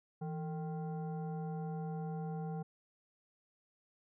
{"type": "tone with frequency modulation", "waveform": "sine", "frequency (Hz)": 163.6, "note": "E3", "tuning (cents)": -13, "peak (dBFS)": -37, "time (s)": [0.21, 2.63], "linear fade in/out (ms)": 10, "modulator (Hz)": 615, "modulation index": 0.67, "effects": []}